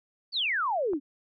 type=exponential sweep; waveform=sine; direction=down; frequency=4699 to 261.5 Hz; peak=-25 dBFS; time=0.32-1 s; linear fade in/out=50 ms
type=click; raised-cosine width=1 ms; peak=-27 dBFS; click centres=0.934 s
effects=none